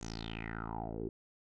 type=tone with low-pass filter sweep; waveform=10% pulse; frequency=55.7 Hz; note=A1; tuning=22 cents sharp; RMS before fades=-41 dBFS; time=0.01-1.09 s; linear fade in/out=5 ms; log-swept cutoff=7000 to 360 Hz; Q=7; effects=none